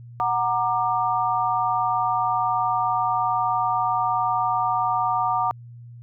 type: chord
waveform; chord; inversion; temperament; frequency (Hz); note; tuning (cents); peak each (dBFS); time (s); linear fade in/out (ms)
sine; Gb augmented; none; equal with one note detuned; 740 / 932.3 / 1191.1; Gb5 / Bb5 / D6; 0 / 0 / +24; -24; 0.2-5.51; 0
effects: added 119 Hz sine -39 dBFS peak until 6.02 s